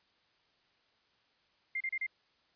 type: tone bursts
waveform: sine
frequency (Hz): 2100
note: C7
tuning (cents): +6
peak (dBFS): -32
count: 4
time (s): 1.75-2.066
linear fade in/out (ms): 5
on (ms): 55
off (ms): 32
effects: white hiss -71 dBFS RMS until 2.55 s + resampled to 11025 Hz